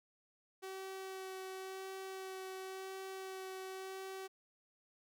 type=tone with vibrato; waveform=sawtooth; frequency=380.2 Hz; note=F#4; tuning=47 cents sharp; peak=-40 dBFS; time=0.62-4.28 s; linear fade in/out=20 ms; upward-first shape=sine; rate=0.94 Hz; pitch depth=11 cents each way; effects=none